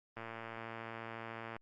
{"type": "click train", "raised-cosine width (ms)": 0.5, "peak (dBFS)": -29, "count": 160, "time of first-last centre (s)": [0.17, 1.565], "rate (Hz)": 114, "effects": ["Opus 32 kbps"]}